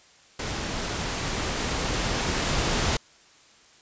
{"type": "noise with level ramp", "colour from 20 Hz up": "pink", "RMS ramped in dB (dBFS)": [-31, -24], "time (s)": [0.39, 2.97], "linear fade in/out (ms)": 5, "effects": ["white hiss -55 dBFS RMS until 3.81 s", "resampled to 16000 Hz"]}